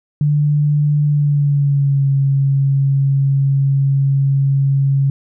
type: tone with pitch glide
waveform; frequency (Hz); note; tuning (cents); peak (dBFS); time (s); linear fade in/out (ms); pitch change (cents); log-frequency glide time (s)
sine; 147.5 to 137.62; D3 to C#3; +8 to -12; -11; 0.21-5.1; 2; -120; 1.05-2.09
effects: none